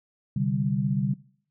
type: chord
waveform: sine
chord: C suspended second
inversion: none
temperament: equal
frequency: 130.81 / 146.83 / 196 Hz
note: C3 / D3 / G3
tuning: 0 / 0 / 0 cents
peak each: -27 dBFS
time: 0.36-1.14 s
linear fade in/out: 5 ms
effects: noise-tail reverb RT60 0.6 s tail -22 dB re dry